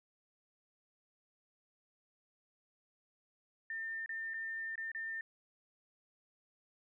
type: tone with dropouts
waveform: sine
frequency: 1803 Hz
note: A6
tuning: 42 cents sharp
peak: -38 dBFS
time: 3.7-5.21 s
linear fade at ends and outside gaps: 2 ms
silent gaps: 4.061-4.092 / 4.337-4.341 / 4.756-4.778 / 4.917-4.948 s
effects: none